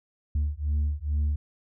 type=beating tone pair; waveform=sine; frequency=72.9 / 75.2 Hz; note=D2 / D2; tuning=-12 / +42 cents; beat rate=2.3 Hz; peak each=-25 dBFS; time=0.35-1.36 s; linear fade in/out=5 ms; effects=tanh soft clip ceiling -21 dBFS